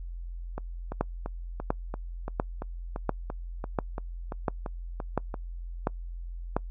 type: two click trains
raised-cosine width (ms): 1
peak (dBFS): -11 / -20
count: 9 / 15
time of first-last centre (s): 1.01-6.566 / 0.58-5.342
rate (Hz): 1.44 / 2.94
effects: noise-tail reverb RT60 0.1 s tail -26 dB re dry + added 43 Hz sine -35 dBFS peak until 6.7 s